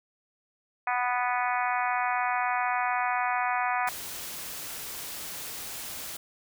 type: harmonic tone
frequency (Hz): 246.9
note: B3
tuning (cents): 0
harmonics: 3 / 4 / 5 / 6 / 7 / 8 / 9 / 10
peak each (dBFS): -29 / -31 / -33 / -35 / -36 / -37 / -38 / -39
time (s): 0.87-3.89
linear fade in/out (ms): 2
type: noise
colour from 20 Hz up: white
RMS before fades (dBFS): -38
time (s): 3.87-6.17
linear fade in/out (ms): 5
effects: none